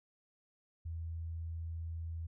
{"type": "tone", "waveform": "sine", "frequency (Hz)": 82.41, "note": "E2", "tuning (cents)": 0, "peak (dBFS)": -38, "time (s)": [0.85, 2.27], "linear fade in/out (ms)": 10, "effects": []}